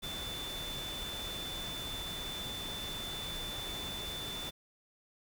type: tone in noise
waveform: sine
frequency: 3520 Hz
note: A7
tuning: in tune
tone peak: -40 dBFS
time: 0.02-4.51 s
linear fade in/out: 20 ms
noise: pink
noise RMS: -43 dBFS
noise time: 0.02-4.51 s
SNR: 0 dB
effects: none